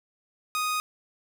sawtooth tone, 1244.5 Hz, D#6, in tune, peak -22 dBFS, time 0.55-0.8 s, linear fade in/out 0 ms, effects none

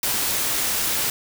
white noise, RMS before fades -23 dBFS, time 0.03-1.1 s, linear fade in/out 2 ms, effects none

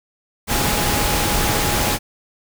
sine tone in noise, 830.6 Hz, G#5, in tune, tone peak -27 dBFS, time 0.47-1.99 s, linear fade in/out 50 ms, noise pink, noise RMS -19 dBFS, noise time 0.47-1.99 s, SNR -11 dB, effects none

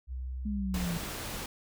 sine tone with pitch glide, 63.8 to 64.47 Hz, C2 to C2, -43 to -25 cents, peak -34 dBFS, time 0.07-0.89 s, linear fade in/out 50 ms, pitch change +18 cents, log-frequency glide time 0.21-0.7 s
sine linear sweep, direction down, 211.4 to 164.81 Hz, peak -31 dBFS, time 0.45-0.98 s, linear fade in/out 10 ms
pink noise, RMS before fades -38 dBFS, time 0.74-1.46 s, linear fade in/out 2 ms
effects none

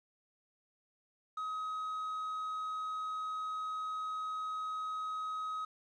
triangle tone with quantisation, 1267 Hz, D#6, 31 cents sharp, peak -34 dBFS, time 1.37-5.65 s, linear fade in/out 5 ms, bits 10, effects low-pass 6000 Hz 12 dB/octave

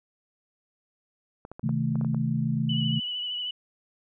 clicks, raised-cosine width 1 ms, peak -26 dBFS, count 8, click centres 1.451 / 1.516 / 1.595 / 1.692 / 1.956 / 2.012 / 2.047 / 2.146 s
sine chord, A diminished, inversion first, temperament equal with one note detuned, 130.81 / 158.37 / 220 Hz, C3 / Eb3 / A3, 0 / +31 / 0 cents, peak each -28 dBFS, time 1.63-3 s, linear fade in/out 10 ms
sine tone with vibrato, 2960 Hz, F#7, in tune, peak -29 dBFS, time 2.69-3.51 s, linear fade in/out 5 ms, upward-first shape triangle, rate 13 Hz, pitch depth 36 cents each way
effects none

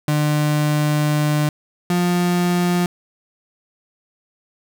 35% pulse tone pair in turn, 150 / 176.65 Hz, D3 / F3, +37 / +20 cents, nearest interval minor third, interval 283 cents, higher second, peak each -14 dBFS, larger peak neither, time 0.08-1.49 / 1.9-2.86 s, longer first, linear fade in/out 2 ms, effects none

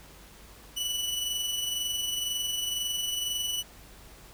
sawtooth tone with amplitude modulation, 2960 Hz, F#7, in tune, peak -24 dBFS, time 0.76-3.63 s, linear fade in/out 20 ms, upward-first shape sine, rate 22 Hz, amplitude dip 40%, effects added 50 Hz sine -54 dBFS peak until 4.33 s + pink hiss -52 dBFS RMS until 4.33 s

